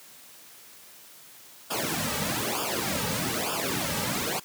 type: noise with flanger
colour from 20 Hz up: pink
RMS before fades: -29 dBFS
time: 1.7-4.4 s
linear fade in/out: 10 ms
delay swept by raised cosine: 0.49 to 2.89 ms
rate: 1.1 Hz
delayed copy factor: -0.95
effects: white hiss -50 dBFS RMS until 4.44 s + high-pass 100 Hz 12 dB/octave